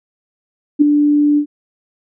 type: tone with ADSR envelope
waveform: sine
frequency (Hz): 293.7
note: D4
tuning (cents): 0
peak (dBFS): -3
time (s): 0.79-1.46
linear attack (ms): 26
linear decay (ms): 9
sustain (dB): -6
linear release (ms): 84
effects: none